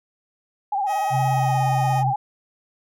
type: tone with vibrato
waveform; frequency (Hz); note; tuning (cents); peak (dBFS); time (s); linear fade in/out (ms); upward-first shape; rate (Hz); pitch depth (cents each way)
sine; 802; G5; +39; -20; 0.72-2.16; 5; sine; 17; 82
type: tone with pitch glide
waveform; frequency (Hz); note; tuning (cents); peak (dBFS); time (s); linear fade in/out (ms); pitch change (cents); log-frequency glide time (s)
15% pulse; 632 to 619.7; D#5 to D#5; +27 to -7; -24; 0.86-2.04; 50; -34; 1.29-1.64
type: tone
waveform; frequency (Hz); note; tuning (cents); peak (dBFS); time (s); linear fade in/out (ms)
sine; 132.1; C3; +17; -20; 1.1-2.14; 50
effects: none